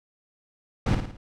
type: noise with echo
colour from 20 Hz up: brown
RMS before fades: -22 dBFS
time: 0.86-0.95 s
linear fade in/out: 5 ms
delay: 55 ms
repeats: 4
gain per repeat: -6 dB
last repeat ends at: 1.17 s
effects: low-pass 6000 Hz 12 dB/octave